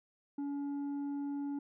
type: tone with tanh clipping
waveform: sine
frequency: 283.8 Hz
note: C#4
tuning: 41 cents sharp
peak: -36 dBFS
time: 0.38-1.59 s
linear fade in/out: 5 ms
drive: 5 dB
effects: none